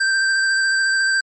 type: tone with vibrato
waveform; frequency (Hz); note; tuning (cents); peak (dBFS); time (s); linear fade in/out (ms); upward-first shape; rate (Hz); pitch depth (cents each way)
square; 1568; G6; 0; -16; 0-1.21; 10; square; 14; 11
effects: MP3 32 kbps